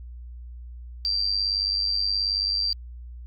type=tone with amplitude modulation; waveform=sine; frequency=4704 Hz; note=D8; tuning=2 cents sharp; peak=-19 dBFS; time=1.05-2.73 s; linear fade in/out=0 ms; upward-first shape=sine; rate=98.7 Hz; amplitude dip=70%; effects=added 60 Hz sine -37 dBFS peak until 3.26 s